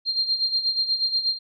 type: tone with tremolo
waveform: sine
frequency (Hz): 4190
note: C8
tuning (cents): +2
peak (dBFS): -18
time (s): 0.05-1.39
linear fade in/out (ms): 50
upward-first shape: sine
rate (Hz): 8.3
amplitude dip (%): 70
effects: none